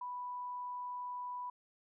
sine tone, 987.8 Hz, B5, in tune, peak -39 dBFS, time 0.01-1.5 s, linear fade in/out 5 ms, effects none

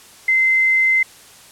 sine tone, 2069 Hz, C7, 20 cents flat, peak -12 dBFS, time 0.28-1.03 s, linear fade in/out 5 ms, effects white hiss -44 dBFS RMS until 1.51 s + low-pass 11000 Hz 12 dB/octave

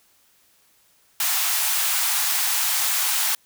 white high-pass noise, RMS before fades -22 dBFS, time 1.2-3.35 s, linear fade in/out 2 ms, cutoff 710 Hz, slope 48 dB/octave, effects white hiss -60 dBFS RMS until 3.45 s

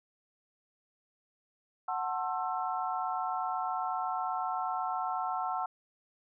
sine chord, F# half-diminished seventh, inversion none, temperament just, 740 / 888 / 1065.6 / 1332 Hz, F#5 / A5 / C6 / E6, 0 / +16 / +31 / +18 cents, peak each -34 / -37 / -38 / -37 dBFS, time 1.88-5.66 s, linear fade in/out 5 ms, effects none

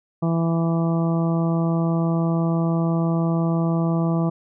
harmonic tone, 166 Hz, E3, 12 cents sharp, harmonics 1 / 2 / 3 / 4 / 5 / 6 / 7, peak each -19 / -26 / -33 / -30 / -36 / -37 / -35 dBFS, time 0.22-4.3 s, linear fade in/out 10 ms, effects none

